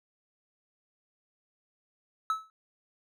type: tone with exponential decay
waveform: triangle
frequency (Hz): 1300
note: E6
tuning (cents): -24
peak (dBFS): -21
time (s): 2.3-2.5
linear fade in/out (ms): 1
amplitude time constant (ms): 42
effects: none